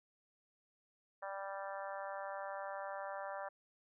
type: harmonic tone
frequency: 196 Hz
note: G3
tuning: in tune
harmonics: 3 / 4 / 5 / 6 / 7 / 8 / 9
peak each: -45 / -47 / -49 / -51 / -52 / -53 / -54 dBFS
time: 1.22-3.49 s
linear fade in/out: 10 ms
effects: none